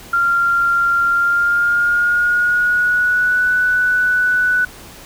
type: tone with pitch glide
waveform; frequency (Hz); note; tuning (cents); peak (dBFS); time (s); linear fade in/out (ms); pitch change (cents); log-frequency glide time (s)
sine; 1387 to 1486.5; F6 to F#6; -12 to +8; -12; 0.13-4.65; 5; +120; 1.09-3.49
effects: pink hiss -38 dBFS RMS until 5.05 s